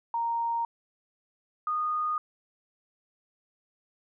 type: tone pair in turn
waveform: sine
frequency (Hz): 930 / 1231.3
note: A#5 / D#6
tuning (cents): -4 / -18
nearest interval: perfect fourth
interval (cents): 486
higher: second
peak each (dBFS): -26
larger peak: neither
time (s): 0.14-0.65 / 1.67-2.18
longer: neither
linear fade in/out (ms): 2
effects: none